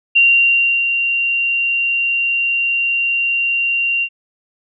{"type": "tone with ADSR envelope", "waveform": "sine", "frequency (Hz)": 2765, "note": "F7", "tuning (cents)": -18, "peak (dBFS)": -7, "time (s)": [0.15, 4.09], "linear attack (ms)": 15, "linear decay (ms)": 680, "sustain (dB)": -7, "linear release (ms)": 65, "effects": []}